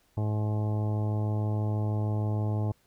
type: harmonic tone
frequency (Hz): 106.3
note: G#2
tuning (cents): +41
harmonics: 1 / 2 / 3 / 4 / 5 / 6 / 7 / 8 / 10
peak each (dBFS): -26 / -37 / -39 / -42 / -45 / -43 / -47 / -44 / -52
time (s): 0.17-2.72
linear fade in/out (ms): 5
effects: pink hiss -67 dBFS RMS until 2.86 s